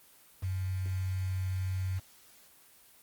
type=tone with quantisation; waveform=sine; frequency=93.4 Hz; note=F#2; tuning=17 cents sharp; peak=-30 dBFS; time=0.42-2 s; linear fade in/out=20 ms; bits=8; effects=white hiss -59 dBFS RMS until 3.02 s + Opus 24 kbps